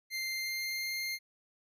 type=tone with pitch glide; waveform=25% pulse; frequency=2093 to 2111 Hz; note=C7 to C7; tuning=0 to +15 cents; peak=-30 dBFS; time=0.1-1.19 s; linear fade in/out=50 ms; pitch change=+15 cents; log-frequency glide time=0.3-0.95 s; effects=none